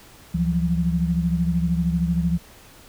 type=tone cluster; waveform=sine; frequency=70.4 / 169.2 / 182.2 Hz; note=C#2 / E3 / F#3; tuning=+27 / +45 / -26 cents; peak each=-27 / -20 / -26 dBFS; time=0.34-2.38 s; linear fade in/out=10 ms; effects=pink hiss -48 dBFS RMS until 2.88 s